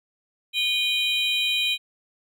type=tone cluster; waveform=triangle; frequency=2447 / 3122 / 3898 Hz; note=D#7 / G7 / B7; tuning=-29 / -8 / -23 cents; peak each=-24 dBFS; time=0.53-1.78 s; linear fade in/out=50 ms; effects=none